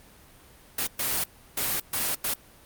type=noise bursts at uneven times; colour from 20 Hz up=white; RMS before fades=-27 dBFS; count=5; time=0.78-0.87 / 0.99-1.24 / 1.57-1.8 / 1.93-2.15 / 2.24-2.34 s; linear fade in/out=5 ms; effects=pink hiss -53 dBFS RMS until 2.65 s + Opus 32 kbps